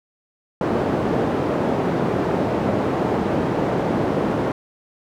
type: band-pass noise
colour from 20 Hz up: white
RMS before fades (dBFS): -21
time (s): 0.61-4.52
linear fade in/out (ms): 2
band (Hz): 120 to 510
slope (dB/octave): 12
effects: none